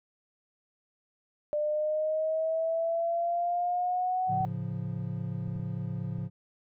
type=exponential sweep; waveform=sine; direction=up; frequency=595 to 756 Hz; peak=-26 dBFS; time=1.53-4.45 s; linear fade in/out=0 ms
type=chord; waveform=triangle; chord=A augmented; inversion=none; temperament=equal; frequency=110 / 138.59 / 174.61 Hz; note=A2 / C#3 / E#3; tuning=0 / 0 / 0 cents; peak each=-34 dBFS; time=4.27-6.3 s; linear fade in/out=50 ms
type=clicks; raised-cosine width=5 ms; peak=-34 dBFS; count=5; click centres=4.408 / 5.479 / 5.56 / 5.596 / 6.188 s
effects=none

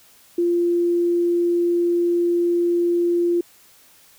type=tone; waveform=sine; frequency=346.2 Hz; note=F4; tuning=15 cents flat; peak=-16 dBFS; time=0.38-3.41 s; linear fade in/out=5 ms; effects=white hiss -52 dBFS RMS until 4.18 s

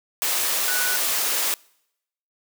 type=tone in noise; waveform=sine; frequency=1480 Hz; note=F#6; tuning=in tune; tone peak=-26 dBFS; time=0.68-0.96 s; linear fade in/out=0 ms; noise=white; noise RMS=-23 dBFS; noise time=0.22-1.54 s; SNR=-6 dB; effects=noise-tail reverb RT60 0.8 s tail -26 dB re dry + high-pass 400 Hz 12 dB/octave

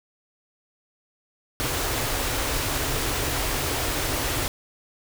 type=band-stop noise; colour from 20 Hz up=pink; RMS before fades=-26 dBFS; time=1.6-4.48 s; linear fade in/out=0 ms; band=150 to 240 Hz; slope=96 dB/octave; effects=none

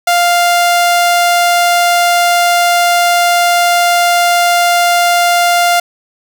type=tone; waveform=sawtooth; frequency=698.5 Hz; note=F5; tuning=in tune; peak=-4 dBFS; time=0.07-5.8 s; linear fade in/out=5 ms; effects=none

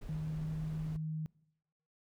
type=noise; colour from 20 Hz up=brown; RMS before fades=-47 dBFS; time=0.01-0.97 s; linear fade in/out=10 ms
type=tone with pitch glide; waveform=sine; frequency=155.56 to 156.64 Hz; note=D#3 to D#3; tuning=0 to +12 cents; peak=-35 dBFS; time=0.09-1.26 s; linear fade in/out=0 ms; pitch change=+12 cents; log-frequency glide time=0.22-0.6 s
effects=noise-tail reverb RT60 0.8 s tail -23 dB re dry

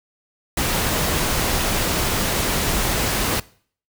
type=noise; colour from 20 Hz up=pink; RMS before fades=-21 dBFS; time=0.57-3.4 s; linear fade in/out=5 ms; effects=noise-tail reverb RT60 0.5 s tail -21 dB re dry

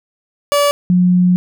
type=tone pair in turn; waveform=30% pulse / sine; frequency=576 / 180.07 Hz; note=D5 / F#3; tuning=-34 / -47 cents; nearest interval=octave + minor sixth; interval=2013 cents; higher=first; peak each=-8 dBFS; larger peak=neither; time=0.52-0.71 / 0.9-1.36 s; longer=second; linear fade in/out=0 ms; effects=none

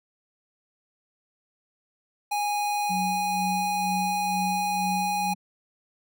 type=tone; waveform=square; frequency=826 Hz; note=G#5; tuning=10 cents flat; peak=-25 dBFS; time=2.31-5.34 s; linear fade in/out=10 ms
type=tone with tremolo; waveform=sine; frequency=185 Hz; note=F#3; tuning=in tune; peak=-28 dBFS; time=2.89-5.35 s; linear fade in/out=20 ms; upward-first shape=sine; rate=2.1 Hz; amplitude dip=70%
effects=none

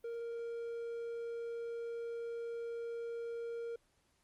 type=tone; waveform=triangle; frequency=466.2 Hz; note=A#4; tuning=in tune; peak=-37 dBFS; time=0.04-3.76 s; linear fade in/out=5 ms; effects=pink hiss -75 dBFS RMS until 4.23 s + Opus 32 kbps

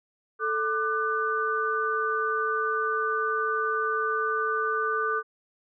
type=tone cluster; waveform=sine; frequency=440.3 / 1191 / 1498 Hz; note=A4 / D6 / F#6; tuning=+1 / +24 / +21 cents; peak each=-30 / -27 / -29 dBFS; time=0.39-5.23 s; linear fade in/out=50 ms; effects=none

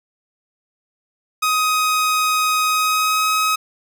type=tone with pitch glide; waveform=sawtooth; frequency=1256 to 1269.9 Hz; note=D#6 to D#6; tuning=+16 to +35 cents; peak=-12 dBFS; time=1.42-3.56 s; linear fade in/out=10 ms; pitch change=+19 cents; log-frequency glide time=2.64-3.28 s; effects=none

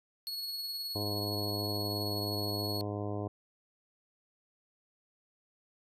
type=tone with tremolo; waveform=45% pulse; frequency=4352 Hz; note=C#8; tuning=33 cents flat; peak=-34 dBFS; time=0.27-2.81 s; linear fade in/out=0 ms; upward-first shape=sine; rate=19 Hz; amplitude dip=30%
type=harmonic tone; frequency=103 Hz; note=G#2; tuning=14 cents flat; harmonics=1 / 2 / 3 / 4 / 5 / 6 / 7 / 8 / 9 / 10; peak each=-37 / -44 / -40 / -41 / -45 / -44 / -45 / -55 / -53 / -51 dBFS; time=0.95-3.28 s; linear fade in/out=5 ms
effects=resampled to 32000 Hz

